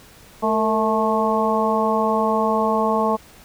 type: harmonic tone with a mistuned harmonic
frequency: 217.7 Hz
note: A3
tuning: 18 cents flat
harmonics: 1 / 2 / 3 / 4 / 5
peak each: -23 / -23 / -23 / -23 / -23 dBFS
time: 0.42-3.17 s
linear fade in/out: 20 ms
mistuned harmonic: 2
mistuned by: +61 cents
effects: pink hiss -47 dBFS RMS until 3.44 s